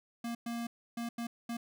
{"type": "tone bursts at uneven times", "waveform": "square", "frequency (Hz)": 234.3, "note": "A#3", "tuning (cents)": 9, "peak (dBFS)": -36, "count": 5, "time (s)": [[0.24, 0.35], [0.46, 0.67], [0.97, 1.09], [1.18, 1.27], [1.49, 1.57]], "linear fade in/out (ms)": 5, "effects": []}